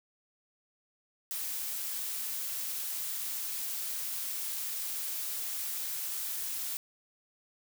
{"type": "noise", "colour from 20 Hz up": "blue", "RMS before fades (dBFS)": -36, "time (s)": [1.31, 6.77], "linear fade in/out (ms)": 0, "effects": []}